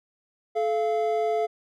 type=tone pair together; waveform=triangle; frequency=432.9 / 688.9 Hz; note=A4 / F5; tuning=-28 / -24 cents; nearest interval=minor sixth; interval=804 cents; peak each=-23 dBFS; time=0.55-1.47 s; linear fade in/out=20 ms; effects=none